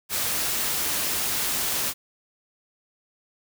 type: noise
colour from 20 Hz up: white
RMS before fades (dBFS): -26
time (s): 0.09-1.94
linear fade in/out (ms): 50
effects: none